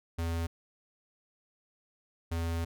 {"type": "tone bursts at uneven times", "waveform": "square", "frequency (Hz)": 83.4, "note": "E2", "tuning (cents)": 21, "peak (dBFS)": -31, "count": 2, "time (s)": [[0.18, 0.47], [2.31, 2.65]], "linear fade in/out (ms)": 10, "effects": []}